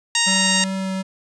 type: harmonic tone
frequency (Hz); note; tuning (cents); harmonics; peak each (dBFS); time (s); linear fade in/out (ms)
932.3; A#5; 0; 1 / 2 / 3 / 4 / 5 / 6 / 7 / 8 / 9; -28 / -23 / -23 / -23 / -26 / -26 / -26 / -26 / -26; 0.15-0.64; 2
type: tone with vibrato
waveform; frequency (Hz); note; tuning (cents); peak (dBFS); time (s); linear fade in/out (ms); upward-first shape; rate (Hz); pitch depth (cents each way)
square; 190.7; G3; -47; -23; 0.26-1.03; 20; triangle; 2.6; 9
effects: resampled to 22050 Hz